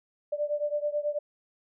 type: beating tone pair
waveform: sine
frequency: 587.3 / 596.5 Hz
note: D5 / D5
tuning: 0 / +27 cents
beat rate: 9.2 Hz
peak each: -29 / -31 dBFS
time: 0.32-1.19 s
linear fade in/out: 10 ms
effects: none